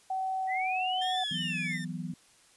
sine tone with pitch glide, 759 to 742.1 Hz, F#5 to F#5, +44 to +5 cents, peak -29 dBFS, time 0.1-1.24 s, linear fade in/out 5 ms, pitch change -39 cents, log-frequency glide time 0.4-0.84 s
sine linear two-way sweep, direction up then down, 1906 to 3559 to 1906 Hz, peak -32 dBFS, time 0.47-1.8 s, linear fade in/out 50 ms, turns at 1.2 s
sawtooth tone with vibrato, 1759 Hz, A6, 1 cent flat, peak -36 dBFS, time 1.01-1.85 s, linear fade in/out 10 ms, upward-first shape sine, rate 2.9 Hz, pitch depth 55 cents each way
sine chord, E suspended second, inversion none, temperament equal, 164.81 / 185 / 246.9 Hz, E3 / F#3 / B3, 0 / 0 / 0 cents, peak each -37 / -38 / -41 dBFS, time 1.31-2.14 s, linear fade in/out 5 ms
effects white hiss -61 dBFS RMS until 2.56 s + resampled to 24000 Hz

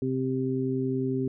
harmonic tone, 130.81 Hz, C3, in tune, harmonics 1 / 2 / 3, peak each -31 / -28 / -30 dBFS, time 0.02-1.28 s, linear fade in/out 2 ms, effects none

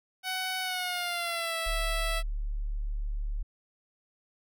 10% pulse tone with pitch glide, 748 to 658.7 Hz, F#5 to E5, +19 to -1 cents, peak -22 dBFS, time 0.23-2.23 s, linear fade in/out 50 ms, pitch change -220 cents, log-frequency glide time 0.61-1.56 s
sine tone, 36.47 Hz, D1, 11 cents flat, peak -29 dBFS, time 1.66-3.43 s, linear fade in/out 10 ms
effects none

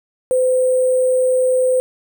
sine tone with sample-and-hold, 510 Hz, C5, 44 cents flat, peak -12 dBFS, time 0.31-1.8 s, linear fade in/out 0 ms, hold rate 8820 Hz, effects none

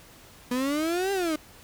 35% pulse exponential two-way sweep, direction up then down, 242.9 to 401.5 to 298.8 Hz, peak -23 dBFS, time 0.51-1.36 s, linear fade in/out 5 ms, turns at 1.12 s, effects pink hiss -51 dBFS RMS until 1.63 s

